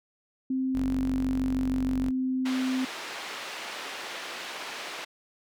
sine tone with pitch glide, 261.6 to 259 Hz, C4 to C4, 0 to -17 cents, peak -25 dBFS, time 0.5-2.85 s, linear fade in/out 5 ms, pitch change -17 cents, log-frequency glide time 0.7-1.8 s
sawtooth tone, 46.48 Hz, F#1, 9 cents sharp, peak -29 dBFS, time 0.74-2.11 s, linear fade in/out 20 ms
white band-pass noise, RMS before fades -38 dBFS, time 2.45-5.05 s, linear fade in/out 10 ms, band 350 to 3200 Hz, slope 12 dB/octave
effects none

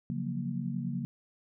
sine chord, Gb major seventh, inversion second, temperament equal, 138.59 / 174.61 / 185 / 233.1 Hz, Db3 / F3 / Gb3 / Bb3, 0 / 0 / 0 / 0 cents, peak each -36 / -38 / -38 / -36 dBFS, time 0.1-1.05 s, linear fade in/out 0 ms, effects none

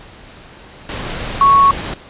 sine tone in noise, 1108.7 Hz, C#6, in tune, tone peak -6 dBFS, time 1.41-1.71 s, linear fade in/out 2 ms, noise pink, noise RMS -24 dBFS, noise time 0.89-1.94 s, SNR +15 dB, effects pink hiss -39 dBFS RMS until 2.09 s + resampled to 8000 Hz

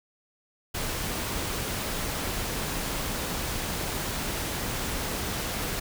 pink noise, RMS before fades -31 dBFS, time 0.74-5.8 s, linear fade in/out 10 ms, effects none

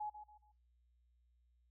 sine tone with echo, 843 Hz, G#5, 26 cents sharp, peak -39 dBFS, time 0-0.1 s, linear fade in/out 10 ms, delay 140 ms, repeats 3, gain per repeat -10 dB, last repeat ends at 0.52 s, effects noise-tail reverb RT60 0.4 s tail -23 dB re dry + added 60 Hz sine -70 dBFS peak until 1.7 s

